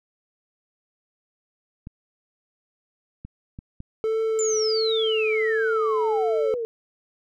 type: clicks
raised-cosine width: 5 ms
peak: -24 dBFS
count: 4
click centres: 1.871 / 3.25 / 3.589 / 3.804 s
type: tone with vibrato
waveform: triangle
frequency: 440 Hz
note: A4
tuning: in tune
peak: -19 dBFS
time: 4.04-6.54 s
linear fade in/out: 0 ms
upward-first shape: triangle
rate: 1.4 Hz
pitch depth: 22 cents each way
type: exponential sweep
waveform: sine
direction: down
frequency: 7320 to 440 Hz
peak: -25 dBFS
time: 4.39-6.65 s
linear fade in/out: 0 ms
effects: none